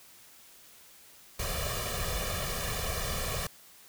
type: noise with comb filter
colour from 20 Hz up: pink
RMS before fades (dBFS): -33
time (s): 1.39-3.47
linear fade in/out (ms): 5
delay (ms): 1.7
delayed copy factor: +0.9
effects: white hiss -55 dBFS RMS until 3.88 s